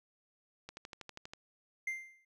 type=click train; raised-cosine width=0.2 ms; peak=-28 dBFS; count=9; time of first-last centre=0.69-1.335 s; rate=12.4 Hz
type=tone with exponential decay; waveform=triangle; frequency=2093 Hz; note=C7; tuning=in tune; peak=-30 dBFS; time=1.87-2.25 s; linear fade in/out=5 ms; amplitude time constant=82 ms
effects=none